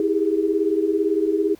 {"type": "tone cluster", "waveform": "sine", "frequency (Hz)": [323.3, 396, 413.8], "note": ["E4", "G4", "G#4"], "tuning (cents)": [-34, 18, -6], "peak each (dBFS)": -22, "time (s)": [0, 1.55], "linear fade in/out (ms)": 2, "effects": ["pink hiss -53 dBFS RMS until 1.59 s"]}